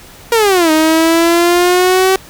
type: exponential two-way sweep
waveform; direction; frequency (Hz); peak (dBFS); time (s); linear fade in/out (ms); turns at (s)
sawtooth; down then up; 477.1 to 311.1 to 382.5; -4; 0.32-2.16; 2; 0.71
effects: pink hiss -37 dBFS RMS until 2.29 s